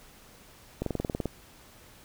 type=slowing click train; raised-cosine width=2 ms; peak=-16 dBFS; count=10; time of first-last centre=0.82-1.257 s; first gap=43 ms; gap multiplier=1.03; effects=pink hiss -54 dBFS RMS until 2.04 s